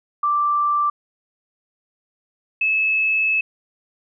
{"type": "tone pair in turn", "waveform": "sine", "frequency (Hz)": [1174.7, 2599], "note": ["D6", "E7"], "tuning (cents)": [0, -25], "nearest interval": "octave + major second", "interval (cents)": 1375, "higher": "second", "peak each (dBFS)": -16, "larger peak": "neither", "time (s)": [[0.23, 0.9], [2.61, 3.41]], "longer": "second", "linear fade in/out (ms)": 5, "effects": []}